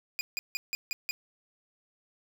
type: tone bursts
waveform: 25% pulse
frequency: 2450 Hz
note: D#7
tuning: 27 cents flat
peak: -26 dBFS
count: 6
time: 0.19-1.11 s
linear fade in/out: 0 ms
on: 20 ms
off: 160 ms
effects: none